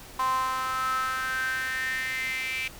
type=tone with high-pass filter sweep; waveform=sawtooth; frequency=259.8 Hz; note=C4; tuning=12 cents flat; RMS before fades=-29 dBFS; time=0.19-2.68 s; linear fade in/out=5 ms; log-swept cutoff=1000 to 2400 Hz; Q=8.8; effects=pink hiss -46 dBFS RMS until 2.79 s